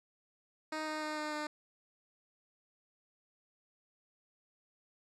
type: tone with pitch steps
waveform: 10% pulse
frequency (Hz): 311.1 / 308.6 / 306.1 / 303.6 / 301.2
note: D#4 / D#4 / D#4 / D#4 / D4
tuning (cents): 0 / -14 / -28 / -42 / +44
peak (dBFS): -28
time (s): 0.72-1.47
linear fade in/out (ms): 5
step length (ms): 150
effects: low-pass 7000 Hz 12 dB/octave